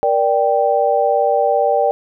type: chord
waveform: sine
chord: G minor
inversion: first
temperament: just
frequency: 470.4 / 588 / 784 Hz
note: Bb4 / D5 / G5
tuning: +16 / +2 / 0 cents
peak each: -18 / -16 / -16 dBFS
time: 0.03-1.91 s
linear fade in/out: 0 ms
effects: none

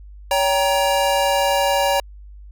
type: chord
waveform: square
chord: G diminished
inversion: second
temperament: just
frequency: 564.5 / 784 / 940.8 Hz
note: Db5 / G5 / Bb5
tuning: +31 / 0 / +16 cents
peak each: -20 / -22 / -22 dBFS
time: 0.31-2 s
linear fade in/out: 2 ms
effects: added 50 Hz sine -37 dBFS peak until 2.51 s

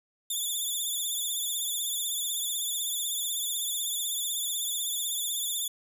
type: tone with vibrato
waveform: 10% pulse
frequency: 3500 Hz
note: A7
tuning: 10 cents flat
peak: -22 dBFS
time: 0.3-5.68 s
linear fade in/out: 5 ms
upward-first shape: sine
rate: 16 Hz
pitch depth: 70 cents each way
effects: none

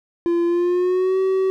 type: tone with pitch glide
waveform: triangle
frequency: 342.6 to 380.1 Hz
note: F4 to F#4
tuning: -33 to +47 cents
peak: -14 dBFS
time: 0.26-1.5 s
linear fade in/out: 0 ms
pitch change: +180 cents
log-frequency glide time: 0.46-1.19 s
effects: none

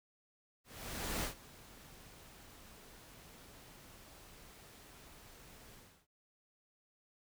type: noise with ADSR envelope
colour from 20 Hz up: pink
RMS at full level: -37 dBFS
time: 0.64-6.07 s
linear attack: 590 ms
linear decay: 110 ms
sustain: -20 dB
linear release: 320 ms
effects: none

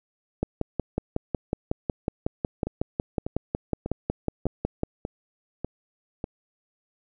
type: two click trains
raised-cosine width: 2 ms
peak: -16 / -11 dBFS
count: 7 / 25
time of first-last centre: 2.67-6.241 / 0.43-4.834 s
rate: 1.68 / 5.45 Hz
effects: none

